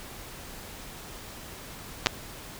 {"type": "clicks", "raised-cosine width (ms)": 0.2, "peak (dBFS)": -3, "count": 2, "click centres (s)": [2.061, 2.069], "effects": ["pink hiss -43 dBFS RMS until 2.59 s"]}